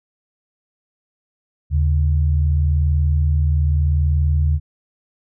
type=tone pair together; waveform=sine; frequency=77.78 / 138.59 Hz; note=D#2 / C#3; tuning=0 / 0 cents; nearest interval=minor seventh; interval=1000 cents; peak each=-14 / -22 dBFS; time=1.7-4.6 s; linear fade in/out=50 ms; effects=none